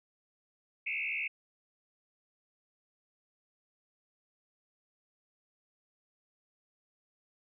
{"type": "tone with frequency modulation", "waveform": "sine", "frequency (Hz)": 2418, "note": "D7", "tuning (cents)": 50, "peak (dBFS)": -32, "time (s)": [0.86, 1.28], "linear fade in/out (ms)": 10, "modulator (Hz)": 74.6, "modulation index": 3.7, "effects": []}